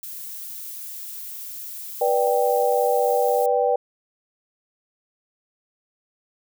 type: noise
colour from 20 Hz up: violet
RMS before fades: -35 dBFS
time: 0.03-3.46 s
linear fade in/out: 2 ms
type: chord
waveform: sine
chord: G major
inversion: first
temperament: equal with one note detuned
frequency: 491 / 587.3 / 784 Hz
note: B4 / D5 / G5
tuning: -10 / 0 / 0 cents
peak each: -20 / -23 / -22 dBFS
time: 2.01-3.76 s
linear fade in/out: 5 ms
effects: none